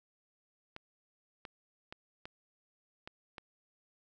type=clicks; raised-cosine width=0.3 ms; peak=-28 dBFS; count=6; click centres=0.764 / 1.452 / 1.925 / 2.255 / 3.075 / 3.382 s; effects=none